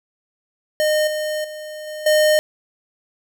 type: tone with level steps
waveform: square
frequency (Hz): 612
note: D#5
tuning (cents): -29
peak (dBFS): -16 / -22 / -31 / -29 / -13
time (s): 0.8-2.39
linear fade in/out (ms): 0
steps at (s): 1.07 / 1.44 / 1.87 / 2.06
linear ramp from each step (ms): 5
effects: none